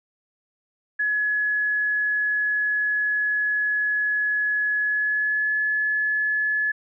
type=tone with pitch glide; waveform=sine; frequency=1694 to 1711.7 Hz; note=G#6 to A6; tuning=+34 to -48 cents; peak=-20 dBFS; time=0.99-6.72 s; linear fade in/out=10 ms; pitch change=+18 cents; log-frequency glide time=4.81-5.51 s; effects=none